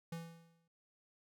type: tone with exponential decay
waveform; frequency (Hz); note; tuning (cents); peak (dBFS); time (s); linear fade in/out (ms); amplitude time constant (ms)
square; 166.5; E3; +18; -40; 0.12-0.68; 5; 120
effects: none